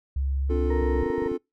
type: tone with pitch glide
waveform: sine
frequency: 68.1 to 65.1 Hz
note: C#2 to C2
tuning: -30 to -8 cents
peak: -23 dBFS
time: 0.16-1.03 s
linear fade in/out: 5 ms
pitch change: -78 cents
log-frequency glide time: 0.74-0.88 s
type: chord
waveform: triangle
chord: D minor seventh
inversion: third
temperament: just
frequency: 264.3 / 293.7 / 352.4 / 440.5 Hz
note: C4 / D4 / F4 / A4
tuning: +18 / 0 / +16 / +2 cents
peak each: -30 / -32 / -28 / -26 dBFS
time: 0.49-1.38 s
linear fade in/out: 20 ms
type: harmonic tone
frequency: 466.2 Hz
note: A#4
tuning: in tune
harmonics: 1 / 2 / 4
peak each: -30 / -36 / -42 dBFS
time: 0.7-1.28 s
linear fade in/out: 5 ms
type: clicks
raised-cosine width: 5 ms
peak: -25 dBFS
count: 9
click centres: 0.819 / 0.957 / 1.031 / 1.063 / 1.102 / 1.181 / 1.222 / 1.261 / 1.317 s
effects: noise-tail reverb RT60 0.2 s tail -26 dB re dry